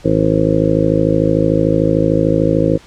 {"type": "harmonic tone", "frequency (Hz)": 53.4, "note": "G#1", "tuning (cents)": 49, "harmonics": [1, 2, 3, 4, 5, 6, 7, 8, 9, 10], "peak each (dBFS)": [-26, -21, -17, -28, -19, -17, -24, -26, -18, -18], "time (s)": [0.04, 2.78], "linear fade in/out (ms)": 20, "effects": ["pink hiss -43 dBFS RMS until 2.86 s", "low-pass 7000 Hz 12 dB/octave"]}